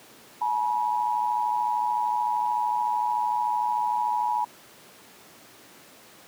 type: tone pair together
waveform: sine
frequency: 851.6 / 965 Hz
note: G#5 / B5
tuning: +43 / -40 cents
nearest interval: major second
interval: 217 cents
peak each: -26 / -25 dBFS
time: 0.41-4.45 s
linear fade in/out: 10 ms
effects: pink hiss -50 dBFS RMS until 6.27 s + high-pass 200 Hz 12 dB/octave